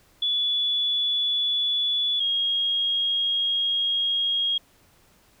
sine tone pair in turn, 3430 / 3269 Hz, A7 / G#7, -45 / -28 cents, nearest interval minor second, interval 83 cents, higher first, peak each -21 dBFS, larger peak neither, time 0.22-2.2 / 2.2-4.58 s, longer second, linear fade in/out 5 ms, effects pink hiss -59 dBFS RMS until 5.4 s

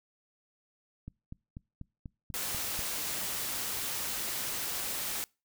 click train, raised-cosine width 5 ms, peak -29 dBFS, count 8, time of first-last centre 1.08-2.791 s, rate 4.09 Hz
white noise, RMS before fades -35 dBFS, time 2.34-5.24 s, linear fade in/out 0 ms
effects noise-tail reverb RT60 0.3 s tail -26 dB re dry

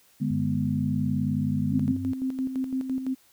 sine chord, G# diminished, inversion second, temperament equal with one note detuned, 148.62 / 207.7 / 246.9 Hz, D3 / G#3 / B3, +21 / 0 / 0 cents, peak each -28 dBFS, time 0.2-1.93 s, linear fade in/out 20 ms
sine tone, 97.1 Hz, G2, 16 cents flat, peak -32 dBFS, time 0.3-2.13 s, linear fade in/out 10 ms
sine tone with tremolo, 261.6 Hz, C4, in tune, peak -24 dBFS, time 1.71-3.15 s, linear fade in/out 20 ms, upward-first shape square, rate 5.9 Hz, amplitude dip 55%
effects white hiss -60 dBFS RMS until 3.32 s

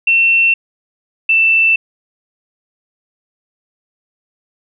sine tone pair in turn, 2700 / 2664 Hz, E7 / E7, +41 / +18 cents, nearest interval unison, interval 23 cents, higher first, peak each -8 dBFS, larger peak neither, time 0.07-0.54 / 1.29-1.76 s, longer neither, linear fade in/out 5 ms, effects none

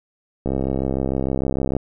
click train, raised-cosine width 2 ms, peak -9 dBFS, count 88, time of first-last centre 0.46-1.766 s, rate 66.6 Hz, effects none

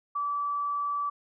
sine tone, 1155 Hz, D6, 29 cents flat, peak -27 dBFS, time 0.15-1.1 s, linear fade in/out 10 ms, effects none

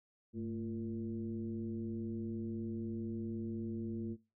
sine tone with frequency modulation, 223.5 Hz, A3, 27 cents sharp, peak -37 dBFS, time 0.33-4.17 s, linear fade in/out 50 ms, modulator 121 Hz, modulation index 1, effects noise-tail reverb RT60 0.3 s tail -23 dB re dry

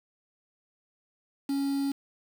triangle tone with quantisation, 277.2 Hz, C#4, in tune, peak -24 dBFS, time 1.49-1.92 s, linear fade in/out 5 ms, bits 7, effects none

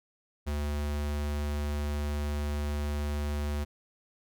square tone, 73.42 Hz, D2, in tune, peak -30 dBFS, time 0.46-3.65 s, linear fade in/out 20 ms, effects none

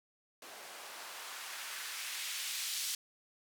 blue noise with band-pass filter sweep, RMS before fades -42 dBFS, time 0.42-2.95 s, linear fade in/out 2 ms, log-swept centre 500 to 4000 Hz, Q 0.9, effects none

